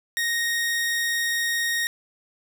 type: tone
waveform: sawtooth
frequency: 1864.7 Hz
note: A#6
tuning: in tune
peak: -19 dBFS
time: 0.17-1.87 s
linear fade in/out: 0 ms
effects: none